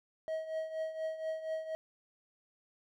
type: tone with tremolo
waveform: triangle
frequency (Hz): 637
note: D#5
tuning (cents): +41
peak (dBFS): -30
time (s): 0.28-1.75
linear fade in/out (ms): 0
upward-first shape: triangle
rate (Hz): 4.2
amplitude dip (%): 75
effects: none